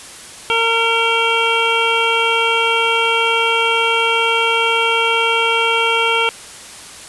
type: harmonic tone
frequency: 457.9 Hz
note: A#4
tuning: 31 cents flat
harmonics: 1 / 2 / 3 / 5 / 6 / 7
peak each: -20 / -20 / -20 / -20 / -20 / -20 dBFS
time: 0.5-6.29 s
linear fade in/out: 0 ms
effects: white hiss -35 dBFS RMS until 7.08 s + resampled to 24000 Hz